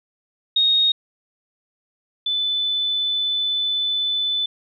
sine tone pair in turn, 3729 / 3504 Hz, A#7 / A7, 0 / -8 cents, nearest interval minor second, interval 108 cents, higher first, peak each -14 / -19 dBFS, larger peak first, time 0.56-0.92 / 2.26-4.46 s, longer second, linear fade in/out 5 ms, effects none

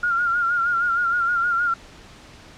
sine tone with vibrato, 1400 Hz, F6, 4 cents sharp, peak -18 dBFS, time 0.03-1.74 s, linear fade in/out 5 ms, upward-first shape sine, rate 6.4 Hz, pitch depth 55 cents each way, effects pink hiss -45 dBFS RMS until 2.57 s + low-pass 6000 Hz 12 dB/octave

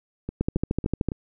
two click trains, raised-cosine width 3 ms, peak -10 / -17 dBFS, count 10 / 4, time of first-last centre 0.41-1.087 / 0.29-1.119 s, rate 13.3 / 3.62 Hz, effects none

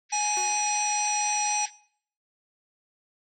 pink band-pass noise, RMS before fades -42 dBFS, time 0.09-1.71 s, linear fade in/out 50 ms, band 1600 to 6000 Hz, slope 96 dB/octave
harmonic tone, 836 Hz, G#5, 11 cents sharp, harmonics 1 / 3 / 5 / 7 / 9 / 10, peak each -27 / -33 / -38 / -28 / -39 / -40 dBFS, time 0.12-1.66 s, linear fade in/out 10 ms
sawtooth tone with exponential decay, 367.9 Hz, F#4, 10 cents flat, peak -31 dBFS, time 0.37-0.78 s, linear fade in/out 1 ms, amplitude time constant 89 ms
effects noise-tail reverb RT60 0.6 s tail -21 dB re dry

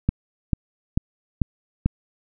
click train, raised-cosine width 5 ms, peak -6 dBFS, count 5, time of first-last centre 0.09-1.86 s, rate 2.26 Hz, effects none

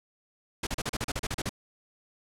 pink noise bursts, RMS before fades -31 dBFS, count 12, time 0.63-1.494 s, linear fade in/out 5 ms, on 39 ms, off 36 ms, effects low-pass 10000 Hz 12 dB/octave

